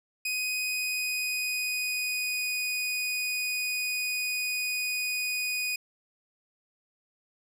sawtooth tone with pitch glide, 2500 to 2480 Hz, D#7 to D#7, +8 to -6 cents, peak -25 dBFS, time 0.25-5.76 s, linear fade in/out 5 ms, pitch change -14 cents, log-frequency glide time 0.6-2.51 s, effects none

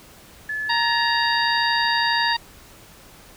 sine tone, 1723 Hz, A6, 37 cents flat, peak -24 dBFS, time 0.49-2.33 s, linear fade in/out 5 ms
harmonic tone, 932.3 Hz, A#5, in tune, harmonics 1 / 2 / 3 / 4 / 5, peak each -22 / -26 / -30 / -27 / -26 dBFS, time 0.69-2.37 s, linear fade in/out 10 ms
effects pink hiss -47 dBFS RMS until 3.36 s

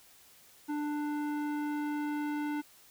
square tone with low-pass filter sweep, 296 Hz, D4, 14 cents sharp, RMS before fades -34 dBFS, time 0.68-2.62 s, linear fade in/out 20 ms, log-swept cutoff 1300 to 2100 Hz, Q 0.96, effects white hiss -59 dBFS RMS until 2.9 s

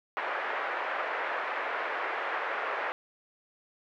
white band-pass noise, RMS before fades -33 dBFS, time 0.17-2.92 s, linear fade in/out 0 ms, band 450 to 1900 Hz, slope 24 dB/octave, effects none

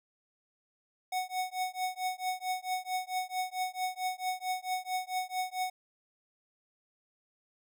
square tone with tremolo, 740 Hz, F#5, in tune, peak -29 dBFS, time 1.12-5.7 s, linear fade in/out 5 ms, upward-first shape triangle, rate 4.5 Hz, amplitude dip 100%, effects none

